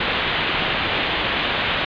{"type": "low-pass noise", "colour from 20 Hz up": "white", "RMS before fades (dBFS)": -22, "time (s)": [0, 1.85], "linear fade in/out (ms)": 5, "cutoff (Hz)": 3600, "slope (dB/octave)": 48, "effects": ["resampled to 11025 Hz"]}